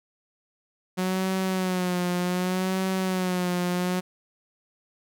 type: tone with vibrato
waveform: sawtooth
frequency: 183.4 Hz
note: F#3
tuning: 15 cents flat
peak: -20 dBFS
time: 0.97-4.01 s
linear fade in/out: 20 ms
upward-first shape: sine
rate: 0.66 Hz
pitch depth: 53 cents each way
effects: none